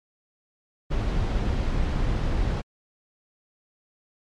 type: noise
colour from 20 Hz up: brown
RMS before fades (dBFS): -24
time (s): 0.9-2.62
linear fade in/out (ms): 20
effects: low-pass 5000 Hz 12 dB/octave + MP3 64 kbps